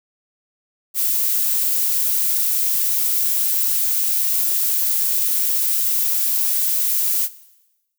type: noise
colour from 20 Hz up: violet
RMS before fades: -19 dBFS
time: 0.94-7.29 s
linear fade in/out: 50 ms
effects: noise-tail reverb RT60 1.0 s tail -18 dB re dry